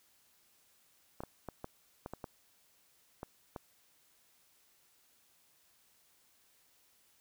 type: clicks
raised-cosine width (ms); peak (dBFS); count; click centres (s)
1; -27; 9; 1.205 / 1.236 / 1.487 / 1.644 / 2.061 / 2.136 / 2.242 / 3.231 / 3.562
effects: white hiss -69 dBFS RMS until 7.2 s